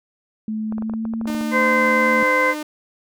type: tone with pitch glide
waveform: sine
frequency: 217.1 to 225.7 Hz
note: A3 to A3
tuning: -23 to +44 cents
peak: -22 dBFS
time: 0.48-2.23 s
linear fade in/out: 2 ms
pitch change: +67 cents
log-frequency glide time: 0.68-1.15 s
type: clicks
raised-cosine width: 1 ms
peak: -20 dBFS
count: 12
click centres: 0.724 / 0.782 / 0.823 / 0.897 / 0.937 / 1.053 / 1.137 / 1.213 / 1.256 / 1.301 / 1.348 / 1.411 s
type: tone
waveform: sawtooth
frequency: 302.5 Hz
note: D#4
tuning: 49 cents flat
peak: -22 dBFS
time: 1.27-2.63 s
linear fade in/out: 5 ms
type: harmonic tone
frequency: 515 Hz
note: C5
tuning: 28 cents flat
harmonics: 1 / 2 / 3 / 4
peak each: -20 / -20 / -23 / -19 dBFS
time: 1.51-2.55 s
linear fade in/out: 50 ms
effects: none